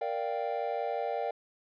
triangle chord, G minor seventh, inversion first, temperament equal, 466.2 / 587.3 / 698.5 / 784 Hz, Bb4 / D5 / F5 / G5, 0 / 0 / 0 / 0 cents, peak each -34 dBFS, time 0.01-1.31 s, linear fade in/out 5 ms, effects resampled to 11025 Hz

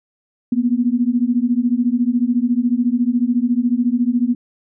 sine beating tone pair, 235.5 / 249.5 Hz, A#3 / B3, +18 / +18 cents, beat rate 14 Hz, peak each -17 dBFS, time 0.52-4.35 s, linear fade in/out 5 ms, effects none

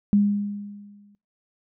sine tone with exponential decay, 204 Hz, G#3, 31 cents flat, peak -13 dBFS, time 0.13-1.15 s, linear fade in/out 0 ms, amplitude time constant 220 ms, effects noise-tail reverb RT60 0.3 s tail -25 dB re dry

